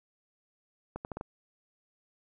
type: accelerating click train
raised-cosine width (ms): 1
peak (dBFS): -23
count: 5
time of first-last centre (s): 0.96-1.211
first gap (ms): 89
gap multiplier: 0.77
effects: none